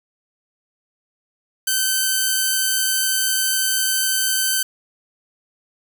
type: tone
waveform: 5% pulse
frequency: 1538 Hz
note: G6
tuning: 33 cents flat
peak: -6 dBFS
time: 1.67-4.63 s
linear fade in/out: 5 ms
effects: none